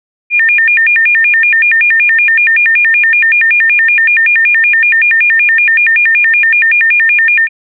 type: tone with vibrato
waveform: sine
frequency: 2093 Hz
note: C7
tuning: in tune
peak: -5 dBFS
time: 0.3-7.49 s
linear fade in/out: 50 ms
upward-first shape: square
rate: 5.3 Hz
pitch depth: 250 cents each way
effects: none